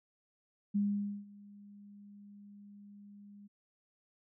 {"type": "tone with ADSR envelope", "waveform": "sine", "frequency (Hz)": 203.3, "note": "G#3", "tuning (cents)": -37, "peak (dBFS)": -27, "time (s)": [0.74, 3.48], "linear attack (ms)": 18, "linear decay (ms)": 490, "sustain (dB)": -24, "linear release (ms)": 18, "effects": []}